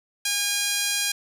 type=tone with high-pass filter; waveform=5% pulse; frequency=813 Hz; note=G#5; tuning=37 cents flat; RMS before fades=-25 dBFS; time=0.25-1.12 s; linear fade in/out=5 ms; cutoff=1800 Hz; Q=0.96; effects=none